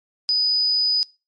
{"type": "tone", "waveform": "sine", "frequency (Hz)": 4978, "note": "D#8", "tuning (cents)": 0, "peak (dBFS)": -16, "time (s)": [0.29, 1.03], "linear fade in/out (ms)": 0, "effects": ["noise-tail reverb RT60 0.3 s tail -24 dB re dry", "MP3 48 kbps"]}